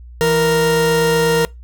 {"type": "tone pair together", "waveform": "40% pulse", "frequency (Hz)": [164.81, 466.2], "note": ["E3", "A#4"], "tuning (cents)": [0, 0], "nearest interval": "octave + tritone", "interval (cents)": 1800, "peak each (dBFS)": [-19, -12], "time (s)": [0.21, 1.45], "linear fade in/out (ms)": 0, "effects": ["noise-tail reverb RT60 0.2 s tail -23 dB re dry", "added 60 Hz sine -34 dBFS peak until 1.63 s"]}